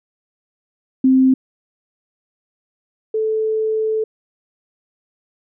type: tone pair in turn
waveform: sine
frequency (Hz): 261.6 / 437.4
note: C4 / A4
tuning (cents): 0 / -10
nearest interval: major sixth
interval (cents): 890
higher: second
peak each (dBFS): -9 / -16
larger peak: first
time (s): 1.04-1.34 / 3.14-4.04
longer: second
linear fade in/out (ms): 5
effects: none